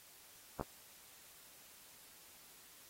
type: clicks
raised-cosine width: 1 ms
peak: -25 / -23 dBFS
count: 2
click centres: 0.597 / 0.611 s
effects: white hiss -60 dBFS RMS until 2.89 s + AAC 48 kbps